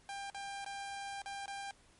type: tone with dropouts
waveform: sawtooth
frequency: 796 Hz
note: G5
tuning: 26 cents sharp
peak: -37 dBFS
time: 0.09-1.71 s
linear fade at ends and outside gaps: 1 ms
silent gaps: 0.3-0.346 / 0.646-0.662 / 1.219-1.259 / 1.459-1.479 s
effects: pink hiss -65 dBFS RMS until 1.99 s + MP3 48 kbps